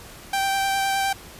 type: tone with vibrato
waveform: sawtooth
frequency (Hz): 782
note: G5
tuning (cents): -4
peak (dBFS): -17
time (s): 0.33-1.13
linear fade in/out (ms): 5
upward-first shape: sine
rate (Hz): 9.7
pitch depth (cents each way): 11
effects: pink hiss -43 dBFS RMS until 1.39 s + resampled to 32000 Hz